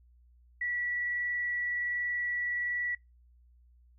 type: tone with frequency modulation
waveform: sine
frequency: 1946 Hz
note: B6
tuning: 26 cents flat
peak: -30 dBFS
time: 0.61-2.95 s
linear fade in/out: 5 ms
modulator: 21.3 Hz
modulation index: 0.43
effects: noise-tail reverb RT60 0.2 s tail -24 dB re dry + added 60 Hz sine -58 dBFS peak until 3.98 s